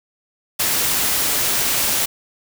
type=noise; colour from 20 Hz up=white; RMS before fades=-19 dBFS; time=0.59-2.06 s; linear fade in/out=10 ms; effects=none